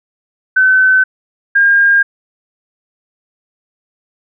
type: tone pair in turn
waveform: sine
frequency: 1522 / 1612.5 Hz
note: F#6 / G6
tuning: +48 / +48 cents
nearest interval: minor second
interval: 100 cents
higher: second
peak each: -6 dBFS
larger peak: neither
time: 0.56-1.04 / 1.55-2.03 s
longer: neither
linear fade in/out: 10 ms
effects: none